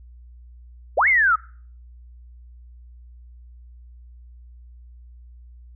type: linear two-way sweep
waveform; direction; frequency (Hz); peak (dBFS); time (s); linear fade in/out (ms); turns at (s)
sine; up then down; 401 to 2217 to 1228; -14; 0.97-1.36; 10; 1.08
effects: noise-tail reverb RT60 0.5 s tail -24 dB re dry + added 60 Hz sine -42 dBFS peak until 5.75 s

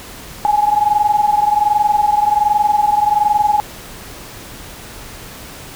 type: tone pair together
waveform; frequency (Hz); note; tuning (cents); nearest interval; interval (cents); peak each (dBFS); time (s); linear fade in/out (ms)
sine; 829 / 850.3; G#5 / G#5; -3 / +41; unison; 44; -13 / -15; 0.45-3.6; 0
effects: pink hiss -34 dBFS RMS until 5.75 s

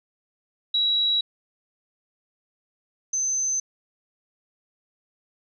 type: tone pair in turn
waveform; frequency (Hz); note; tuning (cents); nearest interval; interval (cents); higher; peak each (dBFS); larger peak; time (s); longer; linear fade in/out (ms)
sine; 3885 / 6167; B7 / G8; -29 / -29; minor sixth; 800; second; -19 / -22; first; 0.74-1.21 / 3.13-3.6; neither; 5
effects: none

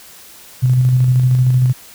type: tone with tremolo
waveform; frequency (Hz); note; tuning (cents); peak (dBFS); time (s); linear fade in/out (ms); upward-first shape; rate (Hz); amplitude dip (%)
sine; 126.9; B2; +47; -8; 0.62-1.73; 20; square; 13; 25
effects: white hiss -40 dBFS RMS until 1.94 s

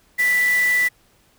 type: tone in noise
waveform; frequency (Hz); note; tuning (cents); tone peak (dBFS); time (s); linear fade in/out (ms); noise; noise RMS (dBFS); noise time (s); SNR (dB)
sine; 1975.5; B6; 0; -15; 0.18-0.89; 20; white; -31; 0.18-0.89; +13
effects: pink hiss -58 dBFS RMS until 1.38 s

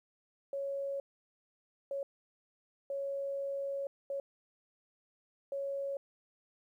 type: tone bursts at uneven times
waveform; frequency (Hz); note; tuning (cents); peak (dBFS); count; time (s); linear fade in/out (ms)
sine; 554.4; C#5; 0; -34; 5; 0.53-1 / 1.91-2.03 / 2.9-3.87 / 4.1-4.2 / 5.52-5.97; 2
effects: 12-bit

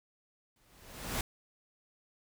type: noise with exponential growth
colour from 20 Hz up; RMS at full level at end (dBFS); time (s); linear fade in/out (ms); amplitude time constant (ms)
pink; -32; 0.56-1.21; 2; 140
effects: none

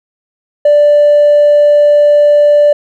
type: tone with hard clipping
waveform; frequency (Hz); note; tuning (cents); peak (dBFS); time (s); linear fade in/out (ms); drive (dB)
sine; 587.3; D5; 0; -4; 0.65-2.73; 5; 1
effects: none

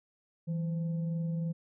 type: tone with frequency modulation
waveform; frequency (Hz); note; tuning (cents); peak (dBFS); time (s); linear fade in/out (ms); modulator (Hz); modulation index
sine; 164; E3; -9; -30; 0.47-1.53; 20; 351; 0.28
effects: none

